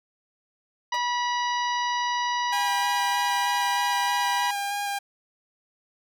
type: harmonic tone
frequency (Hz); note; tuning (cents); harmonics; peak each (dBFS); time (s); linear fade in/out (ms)
972; B5; -28; 1 / 2 / 3 / 4 / 5 / 6; -25 / -31 / -35 / -37 / -39 / -41; 0.92-4.51; 5
type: tone with exponential decay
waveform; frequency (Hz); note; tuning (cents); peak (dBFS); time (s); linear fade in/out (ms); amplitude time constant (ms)
sawtooth; 606; D#5; -46; -29; 0.94-1.02; 2; 16
type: tone with vibrato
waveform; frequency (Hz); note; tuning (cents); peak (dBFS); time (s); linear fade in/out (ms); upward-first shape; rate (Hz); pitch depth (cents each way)
sawtooth; 808; G#5; -48; -23; 2.52-4.99; 10; square; 3.2; 10
effects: none